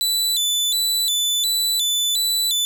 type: tone with vibrato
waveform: sawtooth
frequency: 3729 Hz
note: A#7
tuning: in tune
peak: -15 dBFS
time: 0.01-2.65 s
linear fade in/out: 0 ms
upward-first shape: square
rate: 1.4 Hz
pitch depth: 110 cents each way
effects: none